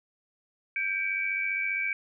sine tone cluster, 1579 / 2285 / 2380 Hz, G6 / D7 / D7, +12 / -48 / +22 cents, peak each -35 / -28 / -35 dBFS, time 0.76-1.93 s, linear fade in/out 2 ms, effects none

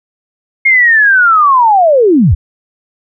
sine linear sweep, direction down, 2157 to 57 Hz, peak -4 dBFS, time 0.65-2.35 s, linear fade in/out 10 ms, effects none

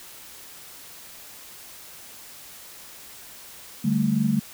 sine chord, D suspended fourth, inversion none, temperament equal, 146.83 / 196 / 220 Hz, D3 / G3 / A3, 0 / 0 / 0 cents, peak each -26 / -24 / -22 dBFS, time 3.84-4.4 s, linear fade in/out 10 ms, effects white hiss -44 dBFS RMS until 4.53 s

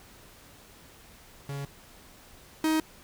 45% pulse tone pair in turn, 140.3 / 315 Hz, C#3 / D#4, +21 / +21 cents, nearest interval octave + major second, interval 1400 cents, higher second, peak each -33 / -23 dBFS, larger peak second, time 1.49-1.65 / 2.64-2.8 s, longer neither, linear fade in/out 2 ms, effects pink hiss -53 dBFS RMS until 3.03 s

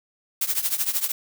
blue noise with tremolo, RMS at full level -21 dBFS, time 0.41-1.12 s, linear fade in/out 5 ms, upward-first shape triangle, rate 13 Hz, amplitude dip 90%, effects none

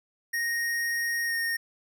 square tone with pitch glide, 1864.7 to 1845.4 Hz, A#6 to A#6, 0 to -18 cents, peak -27 dBFS, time 0.33-1.57 s, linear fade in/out 10 ms, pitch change -18 cents, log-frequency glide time 1.26-1.34 s, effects none

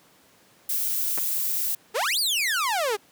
violet noise, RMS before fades -26 dBFS, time 0.69-1.75 s, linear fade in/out 5 ms
clicks, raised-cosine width 0.5 ms, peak -19 dBFS, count 2, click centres 1.177 / 1.184 s
sawtooth exponential two-way sweep, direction up then down, 389.5 to 4945 to 389.5 Hz, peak -19 dBFS, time 1.94-2.97 s, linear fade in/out 20 ms, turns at 2.19 s
effects pink hiss -57 dBFS RMS until 3.11 s + high-pass 150 Hz 12 dB/octave

